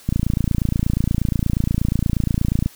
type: click train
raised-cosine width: 5 ms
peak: -6 dBFS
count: 74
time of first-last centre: 0.09-2.66 s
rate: 28.4 Hz
effects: white hiss -46 dBFS RMS until 2.75 s